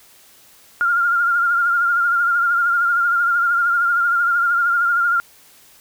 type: tone with vibrato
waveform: sine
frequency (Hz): 1400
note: F6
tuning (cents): +4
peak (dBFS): -14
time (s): 0.81-5.2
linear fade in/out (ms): 0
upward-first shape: triangle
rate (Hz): 13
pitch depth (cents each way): 52
effects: white hiss -49 dBFS RMS until 5.8 s